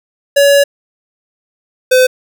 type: tone pair in turn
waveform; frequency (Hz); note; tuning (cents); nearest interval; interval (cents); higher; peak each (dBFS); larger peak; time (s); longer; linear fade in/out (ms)
square; 565 / 510.2; C#5 / C5; +33 / -44; major second; 177; first; -6; neither; 0.36-0.64 / 1.91-2.07; first; 10
effects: none